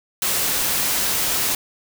white noise, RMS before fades -21 dBFS, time 0.22-1.55 s, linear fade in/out 2 ms, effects none

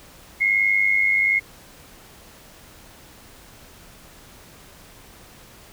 sine tone pair together, 2056 / 2157 Hz, C7 / C#7, -31 / -48 cents, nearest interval minor second, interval 83 cents, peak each -23 / -17 dBFS, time 0.4-1.4 s, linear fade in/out 20 ms, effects pink hiss -47 dBFS RMS until 5.72 s

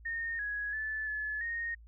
sine tone with pitch steps, 1837 / 1670 / 1743 / 1718 / 1856 Hz, A#6 / G#6 / A6 / A6 / A#6, -26 / +9 / -17 / -42 / -8 cents, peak -33 dBFS, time 0.05-1.75 s, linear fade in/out 10 ms, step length 340 ms, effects added 56 Hz sine -51 dBFS peak until 1.87 s

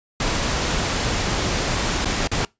pink noise with dropouts, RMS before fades -22 dBFS, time 0.2-2.45 s, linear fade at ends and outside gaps 2 ms, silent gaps 2.047-2.055 / 2.274-2.315 s, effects noise-tail reverb RT60 0.2 s tail -24 dB re dry + resampled to 16000 Hz

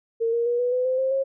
sine tone with pitch steps, 457.6 / 468.6 / 479.8 / 491.3 / 503.1 / 515.1 / 527.5 / 540.1 Hz, A#4 / A#4 / A#4 / B4 / B4 / C5 / C5 / C#5, -32 / +9 / +50 / -9 / +32 / -27 / +14 / -45 cents, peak -20 dBFS, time 0.2-1.24 s, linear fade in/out 20 ms, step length 130 ms, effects none

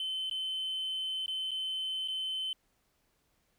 triangle tone with dropouts, 3064 Hz, G7, 40 cents flat, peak -30 dBFS, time 0-2.53 s, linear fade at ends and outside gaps 2 ms, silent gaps 0.298-0.311 / 1.261-1.28 / 1.509-1.515 / 2.077-2.083 s, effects tanh soft clip ceiling -28 dBFS + pink hiss -74 dBFS RMS until 3.58 s

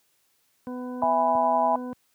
harmonic tone, 250 Hz, B3, 21 cents sharp, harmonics 1 / 2 / 3 / 4 / 6, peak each -32 / -38 / -46 / -43 / -53 dBFS, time 0.67-1.93 s, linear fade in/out 0 ms
sine chord, E major, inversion none, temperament just, 659.3 / 824.1 / 988.9 Hz, E5 / G#5 / B5, 0 / -14 / +2 cents, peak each -24 dBFS, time 1.02-1.76 s, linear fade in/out 2 ms
clicks, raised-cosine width 3 ms, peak -27 / -28 dBFS, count 2, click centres 1.035 / 1.352 s
effects white hiss -68 dBFS RMS until 2.14 s + high-pass 80 Hz 12 dB/octave

